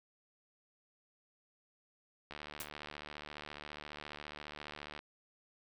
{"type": "click train", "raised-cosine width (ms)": 0.3, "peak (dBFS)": -29, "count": 201, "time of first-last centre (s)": [2.31, 4.991], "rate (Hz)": 74.6}
{"type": "noise with exponential decay", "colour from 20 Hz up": "white", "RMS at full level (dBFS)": -36, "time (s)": [2.6, 2.69], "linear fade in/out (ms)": 5, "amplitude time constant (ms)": 19}
{"effects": []}